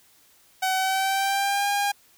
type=tone with pitch glide; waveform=sawtooth; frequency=755 to 809.2 Hz; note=F#5 to G#5; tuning=+35 to -45 cents; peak=-18 dBFS; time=0.62-1.92 s; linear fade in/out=10 ms; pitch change=+120 cents; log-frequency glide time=0.75-1.69 s; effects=white hiss -58 dBFS RMS until 2.17 s